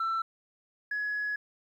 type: tone pair in turn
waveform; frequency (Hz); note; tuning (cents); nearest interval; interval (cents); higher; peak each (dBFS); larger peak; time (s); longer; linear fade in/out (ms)
sine; 1337 / 1684.5; E6 / G#6; +24 / +24; major third; 400; second; -25 / -28; first; 0-0.22 / 0.91-1.36; second; 5
effects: tanh soft clip ceiling -26 dBFS + 11-bit